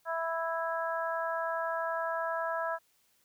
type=harmonic tone; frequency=329.6 Hz; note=E4; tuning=in tune; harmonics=2 / 3 / 4 / 5; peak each=-34 / -36 / -37 / -38 dBFS; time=0.05-2.79 s; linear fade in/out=50 ms; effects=white hiss -70 dBFS RMS until 3.24 s